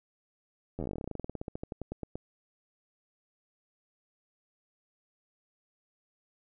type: slowing click train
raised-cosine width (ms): 2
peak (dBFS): -23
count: 30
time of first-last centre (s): 0.79-2.155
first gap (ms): 11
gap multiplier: 1.09
effects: none